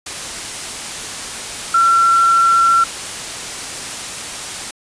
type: tone in noise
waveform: sine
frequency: 1357 Hz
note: E6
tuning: 50 cents sharp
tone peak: -9 dBFS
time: 1.74-2.84 s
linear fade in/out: 5 ms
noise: white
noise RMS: -26 dBFS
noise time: 0.06-4.71 s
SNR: +14 dB
effects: resampled to 22050 Hz